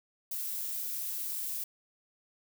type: noise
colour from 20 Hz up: violet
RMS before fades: -36 dBFS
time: 0.31-1.64 s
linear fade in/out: 5 ms
effects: none